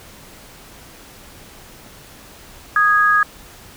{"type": "tone pair together", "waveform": "sine", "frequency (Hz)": [1240.6, 1656], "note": ["D#6", "G#6"], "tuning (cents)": [-5, -5], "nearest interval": "perfect fourth", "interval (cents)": 500, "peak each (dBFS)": -14, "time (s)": [2.76, 3.23], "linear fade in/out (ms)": 2, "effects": ["pink hiss -42 dBFS RMS until 3.76 s"]}